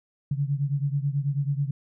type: beating tone pair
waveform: sine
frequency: 138.59 / 147.79 Hz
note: C#3 / D3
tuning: 0 / +11 cents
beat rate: 9.2 Hz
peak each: -25 / -28 dBFS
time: 0.31-1.71 s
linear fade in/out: 5 ms
effects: none